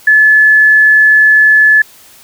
sine tone, 1724 Hz, A6, 36 cents flat, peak -3 dBFS, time 0.07-1.82 s, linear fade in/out 5 ms, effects white hiss -40 dBFS RMS until 2.23 s

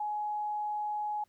sine tone, 840 Hz, G#5, 19 cents sharp, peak -31 dBFS, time 0-1.24 s, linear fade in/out 5 ms, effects pink hiss -73 dBFS RMS until 1.28 s

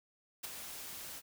white noise with ADSR envelope, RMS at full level -39 dBFS, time 0.43-1.22 s, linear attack 15 ms, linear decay 16 ms, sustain -7 dB, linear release 47 ms, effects none

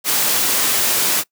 white noise, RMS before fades -17 dBFS, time 0.04-1.24 s, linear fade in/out 50 ms, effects noise-tail reverb RT60 0.1 s tail -22 dB re dry + high-pass 150 Hz 12 dB/octave

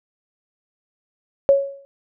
sine tone with exponential decay, 554 Hz, C#5, 1 cent flat, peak -7 dBFS, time 1.49-1.85 s, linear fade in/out 0 ms, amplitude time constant 77 ms, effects none

